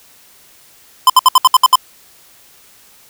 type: tone bursts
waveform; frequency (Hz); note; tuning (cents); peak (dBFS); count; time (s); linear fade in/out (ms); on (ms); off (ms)
square; 1026; C6; -34; -4; 8; 1.07-1.756; 2; 28; 66
effects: white hiss -46 dBFS RMS until 3.09 s